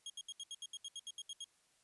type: tone bursts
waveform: sawtooth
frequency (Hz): 3266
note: G#7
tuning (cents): -30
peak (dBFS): -40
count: 13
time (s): 0.06-1.443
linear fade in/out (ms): 2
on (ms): 39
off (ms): 73
effects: white hiss -73 dBFS RMS until 1.83 s + resampled to 24000 Hz